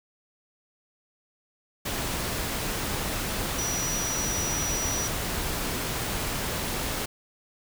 sine tone in noise, 5840 Hz, F#8, 24 cents flat, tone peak -29 dBFS, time 3.58-5.08 s, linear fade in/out 10 ms, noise pink, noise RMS -30 dBFS, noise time 1.85-7.06 s, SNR -2 dB, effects none

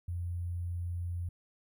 sine tone with sample-and-hold, 87.31 Hz, F2, in tune, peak -33 dBFS, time 0.08-1.29 s, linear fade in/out 5 ms, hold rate 11025 Hz, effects none

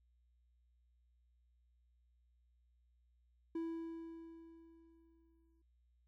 triangle tone with exponential decay, 329.6 Hz, E4, in tune, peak -35 dBFS, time 3.55-5.62 s, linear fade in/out 5 ms, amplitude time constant 450 ms, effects added 60 Hz sine -70 dBFS peak until 6.07 s

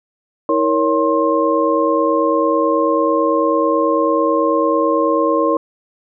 sine tone cluster, 321 / 468.9 / 558 / 1062 Hz, E4 / A#4 / C#5 / C6, -46 / +10 / +11 / +25 cents, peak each -18 dBFS, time 0.49-5.57 s, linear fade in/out 2 ms, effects none

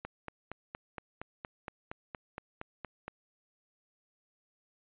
click train, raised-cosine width 0.5 ms, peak -24 dBFS, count 14, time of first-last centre 0.05-3.08 s, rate 4.29 Hz, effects resampled to 8000 Hz

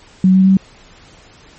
sine tone with pitch steps, 187 / 189.28 / 191.59 Hz, F#3 / F#3 / G3, +19 / +40 / -39 cents, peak -6 dBFS, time 0.24-0.57 s, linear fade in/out 2 ms, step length 110 ms, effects pink hiss -44 dBFS RMS until 1.58 s + MP3 32 kbps

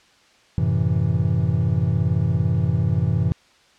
triangle chord, F# half-diminished seventh, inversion none, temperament equal, 92.5 / 110 / 130.81 / 164.81 Hz, F#2 / A2 / C3 / E3, 0 / 0 / 0 / 0 cents, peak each -21 dBFS, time 0.58-3.32 s, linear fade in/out 0 ms, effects white hiss -55 dBFS RMS until 3.78 s + low-pass 5000 Hz 12 dB/octave

